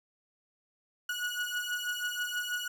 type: beating tone pair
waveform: 30% pulse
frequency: 1456 / 1462.2 Hz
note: F#6 / F#6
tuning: -28 / -21 cents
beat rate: 6.2 Hz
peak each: -32 / -33 dBFS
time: 1.09-2.68 s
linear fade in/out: 5 ms
effects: none